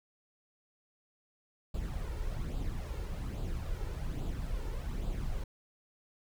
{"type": "noise with flanger", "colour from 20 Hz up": "brown", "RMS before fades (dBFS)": -36, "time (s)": [1.74, 5.44], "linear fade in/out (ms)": 5, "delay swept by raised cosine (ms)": [0.25, 2.25], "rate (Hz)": 1.2, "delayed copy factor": 0.55, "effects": []}